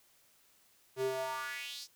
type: tone with high-pass filter sweep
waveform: square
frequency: 130.81 Hz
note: C3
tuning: in tune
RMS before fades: -38 dBFS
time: 0.96-1.88 s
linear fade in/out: 50 ms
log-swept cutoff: 290 to 5600 Hz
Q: 3.7
effects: white hiss -67 dBFS RMS until 1.95 s